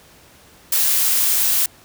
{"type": "noise", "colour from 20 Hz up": "blue", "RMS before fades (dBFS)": -17, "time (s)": [0.72, 1.66], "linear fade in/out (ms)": 5, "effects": ["pink hiss -48 dBFS RMS until 1.84 s", "high-pass 60 Hz 12 dB/octave"]}